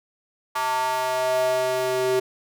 square tone with high-pass filter sweep, 128.4 Hz, C3, 32 cents flat, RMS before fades -23 dBFS, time 0.55-2.2 s, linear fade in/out 10 ms, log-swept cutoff 1000 to 420 Hz, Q 4.5, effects none

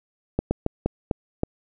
slowing click train, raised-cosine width 2 ms, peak -8 dBFS, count 6, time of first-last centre 0.39-1.434 s, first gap 120 ms, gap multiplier 1.28, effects none

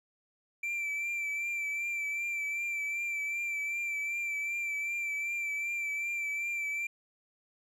triangle tone with vibrato, 2342 Hz, D7, 5 cents flat, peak -30 dBFS, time 0.63-6.87 s, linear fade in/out 5 ms, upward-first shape triangle, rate 2.6 Hz, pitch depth 37 cents each way, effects none

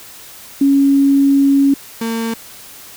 sine / 35% pulse tone pair in turn, 277.2 / 227.6 Hz, C#4 / A#3, 0 / -41 cents, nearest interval minor third, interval 341 cents, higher first, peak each -8 / -16 dBFS, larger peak first, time 0.61-1.74 / 2.01-2.34 s, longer first, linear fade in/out 5 ms, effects white hiss -37 dBFS RMS until 2.96 s

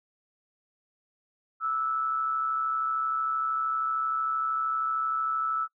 sine tone with amplitude modulation, 1312 Hz, E6, 9 cents flat, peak -23 dBFS, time 1.6-5.68 s, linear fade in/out 50 ms, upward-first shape sine, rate 133 Hz, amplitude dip 50%, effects noise-tail reverb RT60 0.1 s tail -23 dB re dry

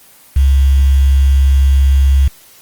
sine tone with quantisation, 68 Hz, C#2, 33 cents flat, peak -6 dBFS, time 0.36-2.28 s, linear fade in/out 5 ms, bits 5, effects white hiss -43 dBFS RMS until 2.61 s + Opus 24 kbps

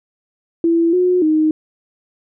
sine tone with pitch steps, 334.2 / 362.1 / 311.1 Hz, E4 / F#4 / D#4, +24 / -37 / 0 cents, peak -11 dBFS, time 0.64-1.51 s, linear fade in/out 2 ms, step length 290 ms, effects none

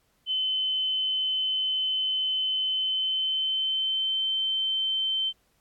sine tone with pitch glide, 3051 to 3095 Hz, G7 to G7, -48 to -23 cents, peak -24 dBFS, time 0.26-5.33 s, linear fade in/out 50 ms, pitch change +25 cents, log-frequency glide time 2.63-4.28 s, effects pink hiss -69 dBFS RMS until 5.6 s + AAC 64 kbps

